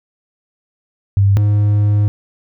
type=tone pair in turn; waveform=sine / triangle; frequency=99.1 / 103.65 Hz; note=G2 / G#2; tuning=+19 / -3 cents; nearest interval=minor second; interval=78 cents; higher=second; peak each=-8 dBFS; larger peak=neither; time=1.17-1.37 / 1.37-2.08 s; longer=second; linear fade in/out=0 ms; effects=none